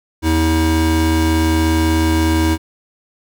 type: tone pair together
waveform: square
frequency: 81.12 / 320 Hz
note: E2 / D#4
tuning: -27 / +49 cents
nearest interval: 2 octaves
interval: 2376 cents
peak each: -16 dBFS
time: 0.22-2.58 s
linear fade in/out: 50 ms
effects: none